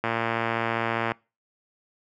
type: click train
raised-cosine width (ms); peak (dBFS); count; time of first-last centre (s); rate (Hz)
0.5; -10; 125; 0.04-1.118; 115
effects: noise-tail reverb RT60 0.3 s tail -24 dB re dry + high-pass 100 Hz 12 dB/octave